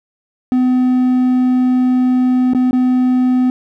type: tone with dropouts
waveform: triangle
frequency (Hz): 253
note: B3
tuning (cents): +42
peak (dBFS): -8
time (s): 0.52-3.5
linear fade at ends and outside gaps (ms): 1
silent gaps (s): 2.535-2.548 / 2.71-2.73
effects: none